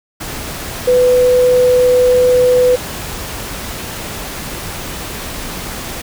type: tone in noise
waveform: sine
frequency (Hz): 498.9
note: B4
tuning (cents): +17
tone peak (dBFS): -7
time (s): 0.87-2.76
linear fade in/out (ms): 10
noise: pink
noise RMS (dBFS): -25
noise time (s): 0.2-6.02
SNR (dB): +15
effects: none